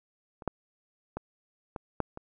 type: clicks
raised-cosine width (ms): 1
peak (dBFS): -30 / -14 / -20 / -22 / -13 / -26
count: 6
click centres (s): 0.422 / 0.477 / 1.17 / 1.762 / 2.003 / 2.174
effects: none